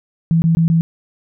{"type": "tone bursts", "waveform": "sine", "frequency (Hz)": 164.81, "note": "E3", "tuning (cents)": 0, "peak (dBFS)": -10, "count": 4, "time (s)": [0.31, 0.81], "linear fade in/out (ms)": 0, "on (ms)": 110, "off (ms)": 20, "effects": []}